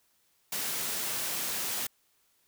white high-pass noise, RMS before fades -33 dBFS, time 0.52-1.87 s, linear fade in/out 5 ms, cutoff 100 Hz, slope 96 dB/octave, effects white hiss -70 dBFS RMS until 2.47 s

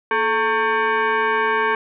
sine tone with frequency modulation, 238.4 Hz, A#3, 39 cents sharp, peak -16 dBFS, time 0.11-1.75 s, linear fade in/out 2 ms, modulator 673 Hz, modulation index 2.6, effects none

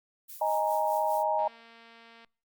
violet noise with tremolo, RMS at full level -43 dBFS, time 0.28-1.24 s, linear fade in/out 20 ms, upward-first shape sine, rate 4.9 Hz, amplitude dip 65%
sine chord, D# suspended fourth, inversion none, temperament just, 622.3 / 829.7 / 933.4 Hz, D#5 / G#5 / A#5, 0 / -2 / +2 cents, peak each -29 dBFS, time 0.41-1.48 s, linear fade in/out 5 ms
click train, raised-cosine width 0.3 ms, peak -38 dBFS, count 198, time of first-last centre 1.39-2.247 s, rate 230 Hz
effects noise-tail reverb RT60 0.5 s tail -26 dB re dry + Opus 48 kbps

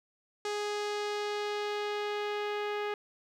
sawtooth tone with low-pass filter sweep, 415.3 Hz, G#4, in tune, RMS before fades -34 dBFS, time 0.45-2.94 s, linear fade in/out 2 ms, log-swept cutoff 6300 to 2600 Hz, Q 1.2, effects 11-bit

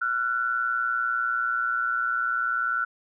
sine tone pair together, 1359.8 / 1480 Hz, F6 / F#6, -47 / 0 cents, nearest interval minor second, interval 147 cents, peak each -26 dBFS, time 0.01-2.85 s, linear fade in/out 10 ms, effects none

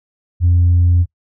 sine tone, 87.31 Hz, F2, in tune, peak -7 dBFS, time 0.4-1.06 s, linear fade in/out 50 ms, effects noise-tail reverb RT60 0.1 s tail -24 dB re dry + tanh soft clip ceiling -6 dBFS

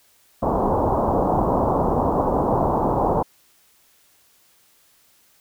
white low-pass noise, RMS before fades -20 dBFS, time 0.42-3.23 s, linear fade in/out 10 ms, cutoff 1000 Hz, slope 48 dB/octave, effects white hiss -58 dBFS RMS until 5.4 s

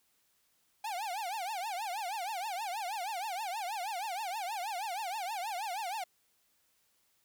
45% pulse tone with vibrato, 795 Hz, G5, 24 cents sharp, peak -35 dBFS, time 0.84-6.04 s, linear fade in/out 5 ms, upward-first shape triangle, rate 6.3 Hz, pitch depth 270 cents each way, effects white hiss -73 dBFS RMS until 7.24 s

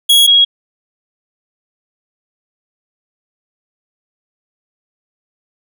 45% pulse / sine tone pair in turn, 3322 / 3305 Hz, G#7 / G#7, 0 / -9 cents, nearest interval unison, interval 9 cents, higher first, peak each -5 dBFS, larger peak neither, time 0.09-0.27 / 0.27-0.45 s, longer neither, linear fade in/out 10 ms, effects none

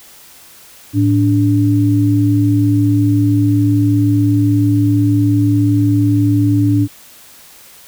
sine tone pair together, 109.3 / 290.8 Hz, A2 / D4, -11 / -17 cents, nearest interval octave + perfect fourth, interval 1694 cents, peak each -12 dBFS, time 0.93-6.88 s, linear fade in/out 50 ms, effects white hiss -41 dBFS RMS until 7.87 s

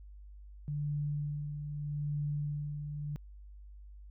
sine tone with tremolo, 146.83 Hz, D3, in tune, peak -31 dBFS, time 0.68-3.16 s, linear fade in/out 0 ms, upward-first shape sine, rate 0.8 Hz, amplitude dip 50%, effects added 50 Hz sine -48 dBFS peak until 4.1 s

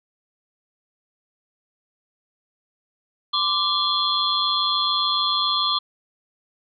sine tone cluster, 1032 / 1176 / 3248 / 3435 / 4154 Hz, C6 / D6 / G#7 / A7 / C8, -24 / +2 / -39 / -42 / -13 cents, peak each -30 / -24 / -27 / -24 / -25 dBFS, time 3.33-5.79 s, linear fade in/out 10 ms, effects none

